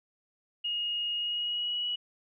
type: tone with pitch glide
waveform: sine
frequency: 2867 to 2926 Hz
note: F7 to F#7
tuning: +45 to -20 cents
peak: -29 dBFS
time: 0.64-1.96 s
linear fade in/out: 10 ms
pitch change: +35 cents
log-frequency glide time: 1.15-1.81 s
effects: none